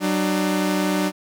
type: tone pair together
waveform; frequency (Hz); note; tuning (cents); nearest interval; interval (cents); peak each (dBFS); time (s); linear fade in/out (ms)
sawtooth; 188.99 / 300; F#3 / D4; +37 / +37; minor sixth; 800; -18; 0-1.12; 50
effects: none